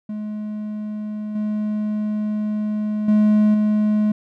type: tone with level steps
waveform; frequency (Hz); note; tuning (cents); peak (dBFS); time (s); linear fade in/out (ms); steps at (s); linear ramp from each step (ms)
triangle; 211.8; G#3; +34; -23 / -18 / -10 / -13; 0.09-4.12; 5; 1.35 / 3.08 / 3.54; 5
effects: none